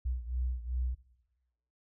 sine beating tone pair, 61.4 / 64 Hz, B1 / C2, -9 / -38 cents, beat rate 2.6 Hz, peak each -33 / -37 dBFS, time 0.05-0.95 s, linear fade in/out 10 ms, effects noise-tail reverb RT60 1.0 s tail -17 dB re dry

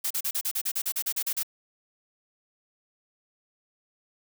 blue noise bursts, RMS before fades -28 dBFS, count 14, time 0.04-1.432 s, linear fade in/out 10 ms, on 66 ms, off 36 ms, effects none

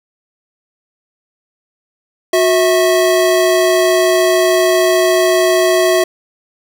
square tone pair together, 365.1 / 650.5 Hz, F#4 / E5, -23 / -23 cents, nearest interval minor seventh, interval 1000 cents, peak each -13 dBFS, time 2.33-6.04 s, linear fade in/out 5 ms, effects none

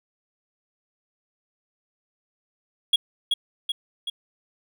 triangle tone with echo, 3322 Hz, G#7, in tune, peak -13 dBFS, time 2.93-2.96 s, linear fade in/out 5 ms, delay 380 ms, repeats 3, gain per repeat -4 dB, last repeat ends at 4.1 s, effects none

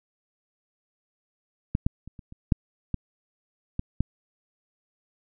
clicks, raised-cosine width 5 ms, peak -11 / -9 / -28 / -30 / -30 / -6 / -14 / -15 / -10 dBFS, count 9, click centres 1.751 / 1.865 / 2.076 / 2.192 / 2.324 / 2.522 / 2.943 / 3.794 / 4.006 s, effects none

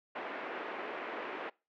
pink band-pass noise, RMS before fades -41 dBFS, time 0.15-1.5 s, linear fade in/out 10 ms, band 320 to 2400 Hz, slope 24 dB/octave, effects noise-tail reverb RT60 0.3 s tail -24 dB re dry

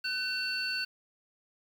sine tone cluster, 1509 / 2720 / 4480 Hz, F#6 / F7 / C#8, +34 / -46 / +18 cents, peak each -34 / -35 / -33 dBFS, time 0.04-0.85 s, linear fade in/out 10 ms, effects tanh soft clip ceiling -23 dBFS + 9-bit

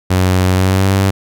sawtooth tone with pitch glide, 92.4 to 97.05 Hz, F#2 to G2, -2 to -17 cents, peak -6 dBFS, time 0.1-1.11 s, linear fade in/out 10 ms, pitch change +85 cents, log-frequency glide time 0.51-0.92 s, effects none

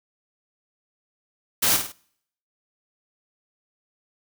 white noise with echo, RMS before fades -20 dBFS, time 1.62-1.77 s, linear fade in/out 10 ms, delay 51 ms, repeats 3, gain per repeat -7 dB, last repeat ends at 1.923 s, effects noise-tail reverb RT60 0.7 s tail -26 dB re dry

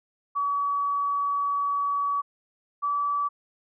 sine tone pair in turn, 1137 / 1152.2 Hz, C#6 / D6, +44 / -33 cents, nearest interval unison, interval 23 cents, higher second, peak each -23 dBFS, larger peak neither, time 0.35-2.22 / 2.82-3.29 s, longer first, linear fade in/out 20 ms, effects none

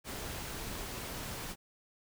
pink noise, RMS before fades -41 dBFS, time 0.04-1.56 s, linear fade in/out 50 ms, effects none

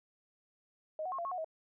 sine tone with pitch steps, 624 / 740 / 1076 / 685 / 1094 / 730 / 639 Hz, D#5 / F#5 / C6 / F5 / C#6 / F#5 / D#5, +5 / 0 / +48 / -34 / -23 / -24 / +46 cents, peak -35 dBFS, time 0.99-1.445 s, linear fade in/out 2 ms, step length 65 ms, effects none

